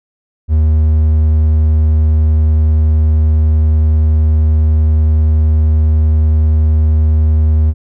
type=tone; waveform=triangle; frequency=77.6 Hz; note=D#2; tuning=4 cents flat; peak=-5 dBFS; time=0.48-7.74 s; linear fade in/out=50 ms; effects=none